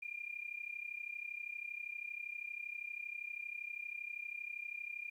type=tone with amplitude modulation; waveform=sine; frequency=2406 Hz; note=D7; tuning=41 cents sharp; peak=-38 dBFS; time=0.02-5.1 s; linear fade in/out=10 ms; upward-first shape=sine; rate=32.6 Hz; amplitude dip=85%; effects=12-bit